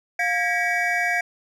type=tone cluster; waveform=triangle; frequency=707 / 1637 / 1926 / 2270 Hz; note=F5 / G#6 / B6 / C#7; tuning=+21 / -25 / -44 / +41 cents; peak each=-24 dBFS; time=0.19-1.21 s; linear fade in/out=5 ms; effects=none